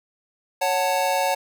square chord, F# minor, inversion second, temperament just, 555 / 740 / 888 Hz, C#5 / F#5 / A5, +2 / 0 / +16 cents, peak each -25 dBFS, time 0.61-1.35 s, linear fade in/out 10 ms, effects none

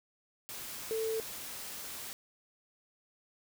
sine tone in noise, 444.6 Hz, A4, 18 cents sharp, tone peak -31 dBFS, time 0.91-1.2 s, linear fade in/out 0 ms, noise white, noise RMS -43 dBFS, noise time 0.49-2.13 s, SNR +9 dB, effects none

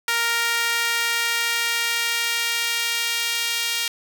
sawtooth tone with high-pass filter sweep, 466.2 Hz, A#4, in tune, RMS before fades -23 dBFS, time 0.08-3.88 s, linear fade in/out 2 ms, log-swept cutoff 1600 to 2800 Hz, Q 1.3, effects none

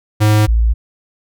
square / sine tone pair in turn, 106.5 / 56.42 Hz, G#2 / A1, +44 / +44 cents, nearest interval major seventh, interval 1100 cents, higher first, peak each -9 dBFS, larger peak neither, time 0.2-0.47 / 0.47-0.74 s, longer neither, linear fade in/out 20 ms, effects none

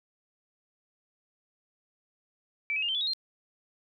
sine tone with pitch steps, 2319 / 2558 / 2822 / 3113 / 3435 / 3789 / 4180 Hz, D7 / D#7 / F7 / G7 / A7 / A#7 / C8, -22 / +47 / +17 / -13 / -42 / +27 / -2 cents, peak -27 dBFS, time 2.7-3.134 s, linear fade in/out 0 ms, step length 62 ms, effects none

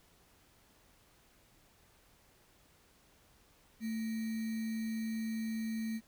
sine tone with sample-and-hold, 222.5 Hz, A3, 20 cents sharp, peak -34 dBFS, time 3.8-6.01 s, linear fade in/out 50 ms, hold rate 2100 Hz, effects pink hiss -66 dBFS RMS until 6.07 s

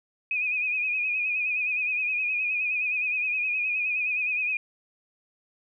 sine tone with vibrato, 2489 Hz, D#7, in tune, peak -24 dBFS, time 0.31-4.57 s, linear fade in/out 2 ms, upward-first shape sine, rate 9.6 Hz, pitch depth 54 cents each way, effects none

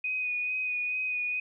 sine tone with vibrato, 2489 Hz, D#7, in tune, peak -28 dBFS, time 0.04-1.4 s, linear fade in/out 5 ms, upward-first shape sine, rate 2.3 Hz, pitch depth 21 cents each way, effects none

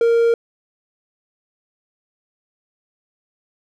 triangle tone, 464.7 Hz, A#4, 5 cents flat, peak -10 dBFS, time 0.01-0.34 s, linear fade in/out 2 ms, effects none

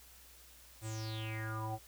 square tone with low-pass filter sweep, 110 Hz, A2, in tune, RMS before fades -40 dBFS, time 0.81-1.79 s, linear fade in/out 50 ms, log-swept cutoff 9100 to 670 Hz, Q 8.2, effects added 60 Hz sine -62 dBFS peak until 1.87 s + white hiss -59 dBFS RMS until 1.87 s

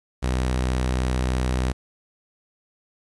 sawtooth tone, 63.2 Hz, B1, 41 cents sharp, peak -17 dBFS, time 0.22-1.73 s, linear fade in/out 20 ms, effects resampled to 24000 Hz + 8-bit

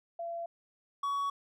sine / triangle tone pair in turn, 679 / 1124.6 Hz, F5 / C#6, -49 / +25 cents, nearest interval major sixth, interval 874 cents, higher second, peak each -35 / -28 dBFS, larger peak second, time 0.19-0.46 / 1.03-1.3 s, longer neither, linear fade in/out 5 ms, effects none

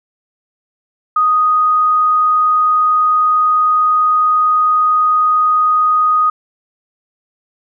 sine tone, 1244.5 Hz, D#6, in tune, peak -9 dBFS, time 1.16-6.3 s, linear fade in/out 5 ms, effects none

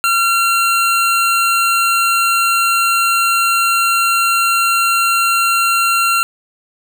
25% pulse tone, 1370 Hz, F6, 34 cents flat, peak -8 dBFS, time 0.04-6.23 s, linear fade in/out 0 ms, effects none

